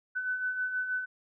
sine beating tone pair, 1500 / 1506.3 Hz, F#6 / F#6, +23 / +31 cents, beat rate 6.3 Hz, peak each -39 / -30 dBFS, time 0.15-1.06 s, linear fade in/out 20 ms, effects none

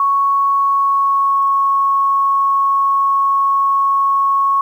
sine tone with pitch glide, 1108.7 to 1101.7 Hz, C#6 to C#6, 0 to -11 cents, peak -11 dBFS, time 0-4.61 s, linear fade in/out 2 ms, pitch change -11 cents, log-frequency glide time 0.54-1.57 s, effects 8-bit

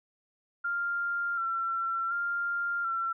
sine tone with vibrato, 1375 Hz, F6, 27 cents flat, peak -28 dBFS, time 0.64-3.13 s, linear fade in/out 10 ms, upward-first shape square, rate 0.68 Hz, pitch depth 27 cents each way, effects none

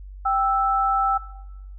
sine tone pair together, 784 / 1319.9 Hz, G5 / E6, 0 / +2 cents, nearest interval major sixth, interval 902 cents, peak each -21 dBFS, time 0.25-1.18 s, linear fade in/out 10 ms, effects noise-tail reverb RT60 1.0 s tail -18 dB re dry + added 48 Hz sine -36 dBFS peak until 1.78 s

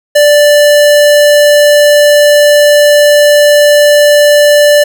square tone, 587.3 Hz, D5, in tune, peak -3 dBFS, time 0.15-4.84 s, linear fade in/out 10 ms, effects none

